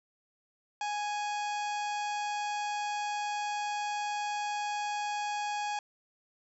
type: harmonic tone with a mistuned harmonic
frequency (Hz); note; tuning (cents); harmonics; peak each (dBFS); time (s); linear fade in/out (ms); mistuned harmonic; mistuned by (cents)
830.6; G#5; 0; 1 / 2 / 3 / 4 / 5 / 6 / 7 / 8 / 9; -32 / -43 / -42 / -46 / -49 / -52 / -51 / -52 / -52; 0.81-5.79; 2; 5; +120
effects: none